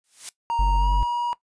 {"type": "noise with exponential growth", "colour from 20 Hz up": "blue", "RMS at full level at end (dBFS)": -28, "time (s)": [0.04, 0.29], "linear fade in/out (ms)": 1, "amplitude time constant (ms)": 53}
{"type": "tone with pitch glide", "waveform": "triangle", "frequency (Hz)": [932.3, 958.5], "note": ["A#5", "A#5"], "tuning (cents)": [0, 48], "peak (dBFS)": -20, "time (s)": [0.5, 1.33], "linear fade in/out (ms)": 0, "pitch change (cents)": 48, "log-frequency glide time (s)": [0.77, 0.89]}
{"type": "tone", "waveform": "triangle", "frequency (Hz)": 47.6, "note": "F#1", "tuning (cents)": 50, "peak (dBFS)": -16, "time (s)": [0.59, 1.03], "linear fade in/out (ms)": 0}
{"effects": ["noise-tail reverb RT60 0.1 s tail -18 dB re dry", "resampled to 22050 Hz"]}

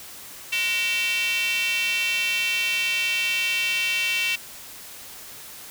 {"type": "tone with high-pass filter", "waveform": "square", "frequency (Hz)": 207.7, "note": "G#3", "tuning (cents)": 0, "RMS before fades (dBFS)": -24, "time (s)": [0.52, 4.36], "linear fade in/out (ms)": 10, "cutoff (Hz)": 2600, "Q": 6.4, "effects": ["white hiss -41 dBFS RMS until 5.7 s"]}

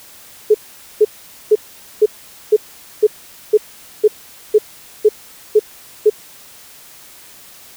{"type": "tone bursts", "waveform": "sine", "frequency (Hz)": 425.7, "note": "G#4", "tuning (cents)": 43, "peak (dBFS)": -5, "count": 12, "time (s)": [0.5, 6.1], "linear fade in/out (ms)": 10, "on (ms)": 45, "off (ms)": 460, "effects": ["white hiss -41 dBFS RMS until 7.76 s"]}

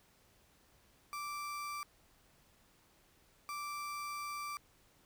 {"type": "tone bursts at uneven times", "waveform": "35% pulse", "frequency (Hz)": 1171, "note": "D6", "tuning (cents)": -5, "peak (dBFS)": -38, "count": 2, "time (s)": [[1.13, 1.83], [3.49, 4.57]], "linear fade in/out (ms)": 0, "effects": ["pink hiss -68 dBFS RMS until 5.05 s"]}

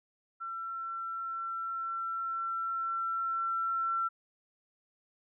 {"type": "tone with level ramp", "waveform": "sine", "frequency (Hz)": 1349, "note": "E6", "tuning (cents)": 40, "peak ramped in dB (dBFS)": [-36, -28], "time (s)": [0.4, 4.09], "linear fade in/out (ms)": 20, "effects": []}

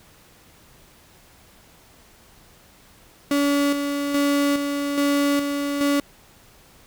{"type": "tone with tremolo", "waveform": "35% pulse", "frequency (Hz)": 284.8, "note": "C#4", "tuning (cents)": 47, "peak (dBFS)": -16, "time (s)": [3.31, 6], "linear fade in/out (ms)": 2, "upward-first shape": "square", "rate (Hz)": 1.2, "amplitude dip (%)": 45, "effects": ["pink hiss -52 dBFS RMS until 6.86 s"]}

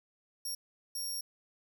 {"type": "tone bursts at uneven times", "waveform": "20% pulse", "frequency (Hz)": 5570, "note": "F8", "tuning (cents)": -5, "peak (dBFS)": -30, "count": 2, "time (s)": [[0.45, 0.55], [0.95, 1.21]], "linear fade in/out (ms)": 5, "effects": []}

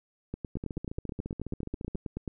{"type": "two click trains", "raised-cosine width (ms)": 3, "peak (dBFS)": [-23, -21], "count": [21, 19], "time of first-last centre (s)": [[0.57, 1.949], [0.34, 2.278]], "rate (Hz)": [14.5, 9.29], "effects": []}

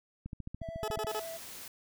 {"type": "click train", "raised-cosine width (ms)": 5, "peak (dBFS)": -28, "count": 12, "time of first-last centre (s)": [0.26, 1.046], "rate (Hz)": 14}
{"type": "tone with vibrato", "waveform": "triangle", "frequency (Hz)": 660, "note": "E5", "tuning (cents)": 2, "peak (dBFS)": -38, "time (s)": [0.61, 1.38], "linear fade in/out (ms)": 20, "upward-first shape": "square", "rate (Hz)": 11, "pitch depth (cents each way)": 9}
{"type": "tone bursts", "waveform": "20% pulse", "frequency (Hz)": 428.5, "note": "A4", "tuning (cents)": -46, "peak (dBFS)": -28, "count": 5, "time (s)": [0.83, 1.196], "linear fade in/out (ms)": 2, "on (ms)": 50, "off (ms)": 29}
{"type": "noise", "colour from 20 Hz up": "white", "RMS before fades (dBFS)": -46, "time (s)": [1.09, 1.68], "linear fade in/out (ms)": 2}
{"effects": []}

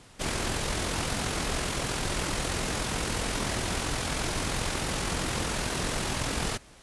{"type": "noise with amplitude modulation", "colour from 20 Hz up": "pink", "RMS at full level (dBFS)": -28, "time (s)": [0.19, 6.58], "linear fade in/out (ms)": 20, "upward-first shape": "sine", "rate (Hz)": 43, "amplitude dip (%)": 40, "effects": ["pink hiss -53 dBFS RMS until 6.82 s", "resampled to 24000 Hz"]}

